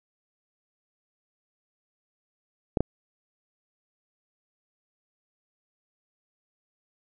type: clicks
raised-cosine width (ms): 2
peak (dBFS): -9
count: 2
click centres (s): 2.772 / 2.806
effects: none